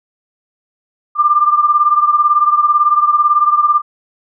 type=beating tone pair; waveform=sine; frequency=1189 / 1207 Hz; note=D6 / D6; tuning=+21 / +47 cents; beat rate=18 Hz; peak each=-10 / -14 dBFS; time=1.15-3.82 s; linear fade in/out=50 ms; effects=none